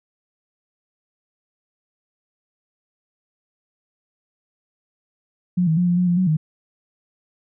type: tone with pitch steps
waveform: sine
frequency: 179.1 / 159.8 / 177.8 / 175.2 / 180.1 / 174.6 / 185.3 / 155.6 Hz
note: F3 / D#3 / F3 / F3 / F#3 / F3 / F#3 / D#3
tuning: +44 / +47 / +31 / +6 / -46 / 0 / +3 / 0 cents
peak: -15 dBFS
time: 5.57-6.37 s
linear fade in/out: 10 ms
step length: 100 ms
effects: none